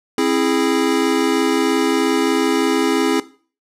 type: chord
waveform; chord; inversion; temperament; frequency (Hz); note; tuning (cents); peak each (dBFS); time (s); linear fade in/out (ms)
square; C augmented; none; equal with one note detuned; 266.5 / 329.6 / 415.3; C4 / E4 / G#4; +32 / 0 / 0; -20; 0.18-3.2; 2
effects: noise-tail reverb RT60 0.4 s tail -17 dB re dry + low-pass 11000 Hz 12 dB/octave